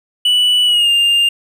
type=tone with pitch glide; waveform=triangle; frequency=2960 to 2804 Hz; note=F#7 to F7; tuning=0 to +6 cents; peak=-8 dBFS; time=0.25-1.29 s; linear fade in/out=5 ms; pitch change=-94 cents; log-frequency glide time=0.65-0.9 s; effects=none